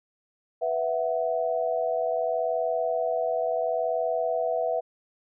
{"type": "chord", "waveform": "sine", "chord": "B suspended fourth", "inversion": "none", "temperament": "equal", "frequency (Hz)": [493.9, 659.3, 740], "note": ["B4", "E5", "F#5"], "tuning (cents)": [0, 0, 0], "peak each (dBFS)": [-29, -26, -31], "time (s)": [0.61, 4.81], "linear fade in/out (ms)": 20, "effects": []}